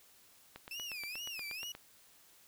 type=click train; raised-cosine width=0.3 ms; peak=-30 dBFS; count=11; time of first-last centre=0.56-1.75 s; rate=8.4 Hz
type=tone with vibrato; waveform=30% pulse; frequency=2602 Hz; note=E7; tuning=23 cents flat; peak=-38 dBFS; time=0.71-1.72 s; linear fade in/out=2 ms; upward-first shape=sine; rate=2.3 Hz; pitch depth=200 cents each way
effects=white hiss -63 dBFS RMS until 2.47 s